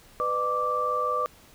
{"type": "tone cluster", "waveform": "sine", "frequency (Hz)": [498.3, 604, 1170], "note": ["B4", "D5", "D6"], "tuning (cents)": [15, 48, -7], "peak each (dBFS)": [-30, -33, -25], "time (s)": [0.2, 1.26], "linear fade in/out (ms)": 0, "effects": ["pink hiss -54 dBFS RMS until 1.54 s"]}